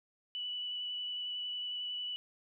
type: tone with vibrato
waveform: sine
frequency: 2962 Hz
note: F#7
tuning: 1 cent sharp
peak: -36 dBFS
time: 0.35-2.16 s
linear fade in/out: 0 ms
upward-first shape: square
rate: 11 Hz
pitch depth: 9 cents each way
effects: none